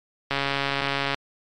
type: click train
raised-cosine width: 0.3 ms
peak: -8 dBFS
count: 117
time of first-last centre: 0.31-1.145 s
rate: 139 Hz
effects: MP3 96 kbps